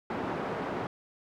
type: band-pass noise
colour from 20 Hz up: pink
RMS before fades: -34 dBFS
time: 0.1-0.87 s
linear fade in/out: 2 ms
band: 200 to 1300 Hz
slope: 12 dB/octave
effects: none